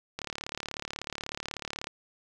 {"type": "click train", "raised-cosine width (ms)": 0.2, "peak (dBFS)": -17, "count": 62, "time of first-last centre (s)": [0.19, 1.87], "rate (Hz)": 36.3, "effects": []}